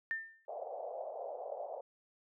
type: tone with exponential decay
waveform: sine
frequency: 1798 Hz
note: A6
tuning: 37 cents sharp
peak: -31 dBFS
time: 0.11-0.45 s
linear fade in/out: 0 ms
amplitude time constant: 72 ms
type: band-pass noise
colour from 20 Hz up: white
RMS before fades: -43 dBFS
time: 0.48-1.81 s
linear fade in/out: 5 ms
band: 520 to 720 Hz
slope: 48 dB/octave
effects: none